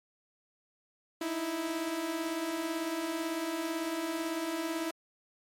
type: beating tone pair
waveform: sawtooth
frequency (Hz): 311.1 / 329.1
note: D#4 / E4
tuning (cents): 0 / -3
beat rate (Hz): 18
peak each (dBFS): -35 / -29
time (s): 1.21-4.91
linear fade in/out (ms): 5
effects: MP3 64 kbps